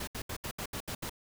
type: noise bursts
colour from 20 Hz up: pink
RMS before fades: -38 dBFS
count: 8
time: 0-1.096 s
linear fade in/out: 5 ms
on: 74 ms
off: 72 ms
effects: none